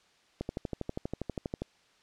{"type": "click train", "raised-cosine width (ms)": 2, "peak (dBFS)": -20, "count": 16, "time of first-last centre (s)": [0.41, 1.62], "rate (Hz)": 12.4, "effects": ["white hiss -65 dBFS RMS until 2.02 s", "low-pass 5000 Hz 12 dB/octave"]}